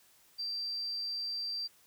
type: tone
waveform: sine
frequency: 4698 Hz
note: D8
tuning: in tune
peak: -34 dBFS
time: 0.38-1.68 s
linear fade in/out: 20 ms
effects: white hiss -64 dBFS RMS until 1.86 s